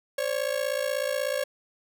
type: ring-modulated tone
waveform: 45% pulse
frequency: 552 Hz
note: C#5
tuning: 7 cents flat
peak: -23 dBFS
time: 0.18-1.44 s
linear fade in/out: 2 ms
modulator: 28.2 Hz
effects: none